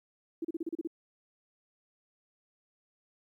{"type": "tone bursts", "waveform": "sine", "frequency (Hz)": 329.6, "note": "E4", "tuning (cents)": 0, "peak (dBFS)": -31, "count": 8, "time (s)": [0.42, 0.874], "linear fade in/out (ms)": 5, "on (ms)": 27, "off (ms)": 34, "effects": ["12-bit"]}